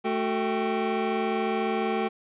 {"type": "tone cluster", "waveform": "square", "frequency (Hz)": [218.5, 372.2, 446.4, 784], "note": ["A3", "F#4", "A4", "G5"], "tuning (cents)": [-12, 10, 25, 0], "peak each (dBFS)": -31, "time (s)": [0.04, 2.09], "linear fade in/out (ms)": 20, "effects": ["resampled to 8000 Hz", "10-bit"]}